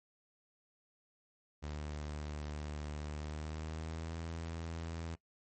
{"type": "tone with pitch glide", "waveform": "sawtooth", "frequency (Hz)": [74.8, 82.52], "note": ["D2", "E2"], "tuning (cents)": [32, 2], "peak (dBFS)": -36, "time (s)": [1.62, 5.16], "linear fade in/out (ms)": 20, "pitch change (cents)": 170, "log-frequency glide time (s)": [3.14, 4.18], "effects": ["noise-tail reverb RT60 0.1 s tail -20 dB re dry", "MP3 32 kbps"]}